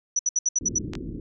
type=tone bursts; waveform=sine; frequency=5920 Hz; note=F#8; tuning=in tune; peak=-19 dBFS; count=7; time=0.16-0.786 s; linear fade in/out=5 ms; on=32 ms; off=67 ms
type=low-pass noise; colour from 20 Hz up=white; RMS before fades=-34 dBFS; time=0.61-1.2 s; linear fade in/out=2 ms; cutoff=370 Hz; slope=48 dB/octave
type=clicks; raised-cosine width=0.2 ms; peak=-17 / -18 dBFS; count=2; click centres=0.935 / 0.953 s
effects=none